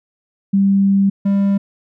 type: tone pair in turn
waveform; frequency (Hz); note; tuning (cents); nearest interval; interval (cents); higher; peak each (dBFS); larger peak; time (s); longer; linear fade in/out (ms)
sine / triangle; 196.7 / 198.53; G3 / G3; +6 / +22; unison; 16; second; -10; neither; 0.53-1.1 / 1.25-1.58; first; 10
effects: none